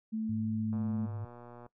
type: tone with pitch glide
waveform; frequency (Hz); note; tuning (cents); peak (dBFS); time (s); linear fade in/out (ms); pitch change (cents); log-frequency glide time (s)
sine; 220 to 218.2; A3 to A3; 0 to -14; -31; 0.12-1.07; 20; -14; 0.47-0.83
type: tone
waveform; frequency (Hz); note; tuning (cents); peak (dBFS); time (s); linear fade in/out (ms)
sine; 105.5; G#2; +28; -36; 0.29-1.25; 5
type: click train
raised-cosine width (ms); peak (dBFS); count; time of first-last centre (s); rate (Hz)
1; -36; 113; 0.73-1.663; 120
effects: noise-tail reverb RT60 0.1 s tail -19 dB re dry